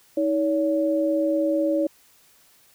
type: tone pair together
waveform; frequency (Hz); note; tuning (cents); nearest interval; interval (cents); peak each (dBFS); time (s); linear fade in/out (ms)
sine; 317.8 / 566.3; D#4 / C#5; +37 / +37; minor seventh; 1000; -22; 0.17-1.87; 5
effects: white hiss -57 dBFS RMS until 2.74 s